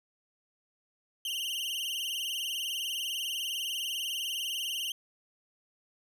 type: tone with vibrato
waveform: 40% pulse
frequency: 2960 Hz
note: F#7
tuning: in tune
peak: -31 dBFS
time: 1.25-4.92 s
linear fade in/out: 2 ms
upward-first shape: sine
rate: 20 Hz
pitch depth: 120 cents each way
effects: none